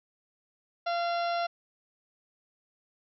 harmonic tone, 688 Hz, F5, 26 cents flat, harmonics 1 / 2 / 3 / 4 / 5 / 6 / 7 / 8, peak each -28 / -35 / -44 / -43 / -45 / -44 / -51 / -48 dBFS, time 0.86-1.47 s, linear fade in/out 10 ms, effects none

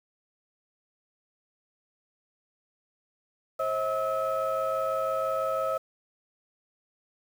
sine tone cluster, 534 / 640 / 1292 Hz, C5 / D#5 / E6, +35 / +49 / -35 cents, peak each -29 dBFS, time 3.59-5.78 s, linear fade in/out 10 ms, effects tanh soft clip ceiling -20 dBFS + 8-bit

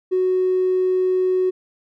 triangle tone with tanh clipping, 370 Hz, F#4, in tune, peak -15 dBFS, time 0.11-1.51 s, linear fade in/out 20 ms, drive 1 dB, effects none

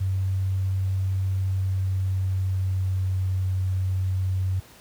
sine tone with pitch glide, 95.2 to 93.78 Hz, F#2 to F#2, +50 to +24 cents, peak -21 dBFS, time 0-4.6 s, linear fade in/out 10 ms, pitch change -26 cents, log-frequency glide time 1.33-3.26 s, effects pink hiss -50 dBFS RMS until 4.8 s + high-pass 60 Hz 12 dB/octave

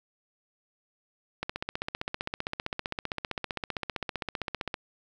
click train, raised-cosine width 0.3 ms, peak -15 dBFS, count 52, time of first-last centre 1.43-4.742 s, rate 15.4 Hz, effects 9-bit

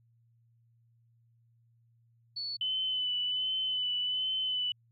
sine tone, 4435 Hz, C#8, in tune, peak -34 dBFS, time 2.36-2.57 s, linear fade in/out 10 ms
sine tone with vibrato, 3014 Hz, F#7, 31 cents sharp, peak -29 dBFS, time 2.61-4.72 s, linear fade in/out 2 ms, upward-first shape sine, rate 1.3 Hz, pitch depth 26 cents each way
effects added 116 Hz sine -64 dBFS peak until 4.91 s + AAC 48 kbps

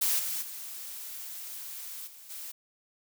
blue noise with level steps, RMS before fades -27 / -33 / -41 / -50 / -41 dBFS, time 0.01-2.52 s, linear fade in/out 10 ms, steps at 0.18 / 0.41 / 2.06 / 2.29 s, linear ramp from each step 20 ms, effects none

